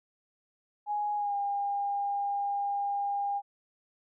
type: tone with pitch glide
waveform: sine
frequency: 831 to 805.9 Hz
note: G#5 to G5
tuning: +1 to +48 cents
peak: -28 dBFS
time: 0.86-3.42 s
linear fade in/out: 50 ms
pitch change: -53 cents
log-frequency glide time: 1.16-1.35 s
effects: none